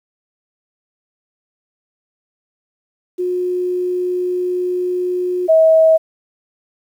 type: tone pair in turn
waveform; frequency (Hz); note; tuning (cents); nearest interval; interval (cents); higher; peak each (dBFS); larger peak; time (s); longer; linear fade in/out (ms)
sine; 361 / 642.1; F#4 / E5; -43 / -46; minor seventh; 997; second; -16 / -7; second; 3.18-5.48 / 5.48-5.98; first; 20
effects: 8-bit